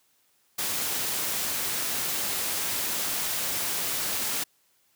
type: noise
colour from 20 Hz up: white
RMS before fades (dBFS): -29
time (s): 0.58-4.44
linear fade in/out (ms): 10
effects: white hiss -67 dBFS RMS until 4.95 s + high-pass 80 Hz 12 dB/octave